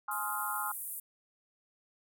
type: chord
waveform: sine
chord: F minor seventh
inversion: first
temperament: just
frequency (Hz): 838.1 / 1047.7 / 1257.2 / 1396.9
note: Ab5 / C6 / Eb6 / F6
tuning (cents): +16 / +2 / +18 / 0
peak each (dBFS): -39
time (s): 0.08-0.72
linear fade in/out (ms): 5
type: band-pass noise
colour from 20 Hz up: pink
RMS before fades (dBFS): -41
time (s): 0.11-1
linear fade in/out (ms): 5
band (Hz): 9300 to 16000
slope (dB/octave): 48
effects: none